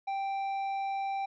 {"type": "tone with tanh clipping", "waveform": "sine", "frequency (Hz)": 784, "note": "G5", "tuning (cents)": 0, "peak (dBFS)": -32, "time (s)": [0.07, 1.26], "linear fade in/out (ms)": 10, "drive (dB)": 8, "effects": []}